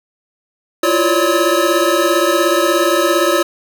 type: tone cluster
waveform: square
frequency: 337.2 / 354.3 / 552 / 588 / 1283 Hz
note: E4 / F4 / C#5 / D5 / E6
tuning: +39 / +25 / -7 / +2 / -47 cents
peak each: -19 dBFS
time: 0.83-3.43 s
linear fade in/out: 5 ms
effects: none